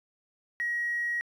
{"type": "tone", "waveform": "triangle", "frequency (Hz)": 1900, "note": "A#6", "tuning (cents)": 33, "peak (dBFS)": -24, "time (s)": [0.6, 1.21], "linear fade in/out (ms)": 0, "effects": ["tanh soft clip ceiling -25 dBFS"]}